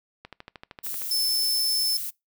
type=click train; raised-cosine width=0.3 ms; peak=-24 dBFS; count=11; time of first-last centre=0.25-1.019 s; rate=13 Hz
type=noise; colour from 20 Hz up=violet; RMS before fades=-32 dBFS; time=0.83-2.11 s; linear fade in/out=20 ms
type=tone; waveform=35% pulse; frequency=5274 Hz; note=E8; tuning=in tune; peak=-20 dBFS; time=1.11-1.97 s; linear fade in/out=2 ms
effects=noise-tail reverb RT60 0.2 s tail -24 dB re dry